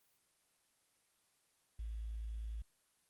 sine tone with quantisation, 55 Hz, A1, in tune, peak -40 dBFS, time 1.79-2.62 s, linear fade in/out 5 ms, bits 11, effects white hiss -75 dBFS RMS until 3.09 s + Opus 24 kbps

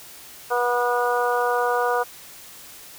harmonic tone, 243.2 Hz, B3, 26 cents flat, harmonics 2 / 3 / 4 / 5 / 6, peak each -23 / -25 / -26 / -27 / -28 dBFS, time 0.5-2.04 s, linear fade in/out 20 ms, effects white hiss -43 dBFS RMS until 2.98 s

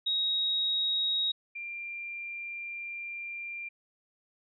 sine tone pair in turn, 3787 / 2381 Hz, A#7 / D7, +27 / +23 cents, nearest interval minor sixth, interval 804 cents, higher first, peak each -26 / -36 dBFS, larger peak first, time 0.06-1.32 / 1.55-3.69 s, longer second, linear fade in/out 10 ms, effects none

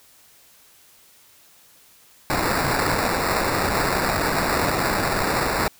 white noise with sample-and-hold, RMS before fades -22 dBFS, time 2.3-5.68 s, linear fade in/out 0 ms, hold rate 3150 Hz, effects white hiss -53 dBFS RMS until 5.79 s

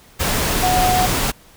sine tone in noise, 734 Hz, F#5, 14 cents flat, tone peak -15 dBFS, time 0.62-1.07 s, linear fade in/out 20 ms, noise pink, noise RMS -19 dBFS, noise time 0.19-1.32 s, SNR +1 dB, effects pink hiss -48 dBFS RMS until 1.56 s

